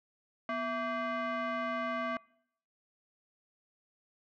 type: tone with frequency modulation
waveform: sine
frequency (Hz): 246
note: B3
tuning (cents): -7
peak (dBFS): -30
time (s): 0.49-2.17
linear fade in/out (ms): 2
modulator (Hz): 907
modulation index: 1.7
effects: noise-tail reverb RT60 0.7 s tail -26 dB re dry + tanh soft clip ceiling -29 dBFS